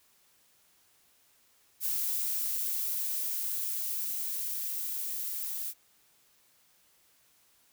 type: noise with level ramp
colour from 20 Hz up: violet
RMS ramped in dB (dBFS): -31 to -36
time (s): 1.8-5.74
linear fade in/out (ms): 50
effects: white hiss -66 dBFS RMS until 7.72 s